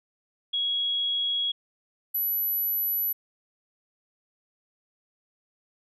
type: tone pair in turn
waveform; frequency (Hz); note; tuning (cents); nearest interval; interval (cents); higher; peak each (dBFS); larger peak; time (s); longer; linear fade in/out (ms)
sine; 3322 / 11897; G#7 / F#9; 0 / +8; octave + minor seventh; 2208; second; -24; neither; 0.53-1.52 / 2.14-3.13; neither; 10
effects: none